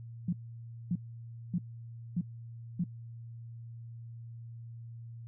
sine tone bursts, 175.1 Hz, F3, 5 cents sharp, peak -27 dBFS, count 5, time 0.28-2.84 s, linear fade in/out 5 ms, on 48 ms, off 580 ms, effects noise-tail reverb RT60 0.1 s tail -23 dB re dry + added 116 Hz sine -43 dBFS peak until 5.27 s

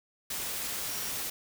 sine tone in noise, 5630 Hz, F8, 13 cents sharp, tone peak -44 dBFS, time 0.88-1.1 s, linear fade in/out 5 ms, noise white, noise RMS -35 dBFS, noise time 0.3-1.3 s, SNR -12 dB, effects none

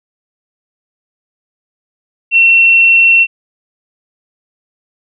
sine tone, 2713 Hz, E7, 49 cents sharp, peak -4 dBFS, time 2.31-3.27 s, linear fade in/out 50 ms, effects none

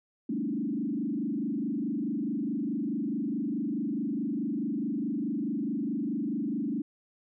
sine tone with frequency modulation, 254.6 Hz, C4, 47 cents flat, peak -28 dBFS, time 0.29-6.82 s, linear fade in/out 5 ms, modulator 24.7 Hz, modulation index 2.3, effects none

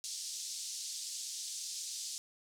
pink band-pass noise, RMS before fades -42 dBFS, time 0.04-2.18 s, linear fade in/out 0 ms, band 4500 to 8500 Hz, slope 24 dB/octave, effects none

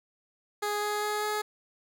15% pulse tone with pitch steps, 415.3 / 417.7 / 420.1 / 422.6 Hz, G#4 / G#4 / G#4 / G#4, 0 / +10 / +20 / +30 cents, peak -22 dBFS, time 0.62-1.42 s, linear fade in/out 10 ms, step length 200 ms, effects none

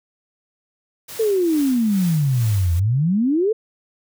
white noise with tremolo, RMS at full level -34 dBFS, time 1.08-2.8 s, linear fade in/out 10 ms, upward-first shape sine, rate 2.3 Hz, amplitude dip 55%
sine exponential two-way sweep, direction down then up, 459.9 to 82.1 to 459.9 Hz, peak -15 dBFS, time 1.19-3.53 s, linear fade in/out 10 ms, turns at 2.74 s
effects none

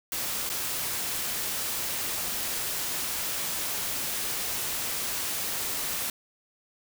white noise with dropouts, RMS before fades -31 dBFS, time 0.12-6.1 s, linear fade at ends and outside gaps 2 ms, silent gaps 0.493-0.499 s, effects none

